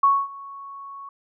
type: tone with ADSR envelope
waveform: sine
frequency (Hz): 1108.7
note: C#6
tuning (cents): 0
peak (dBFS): -12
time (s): 0.03-1.09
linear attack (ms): 6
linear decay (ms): 240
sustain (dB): -23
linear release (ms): 3
effects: none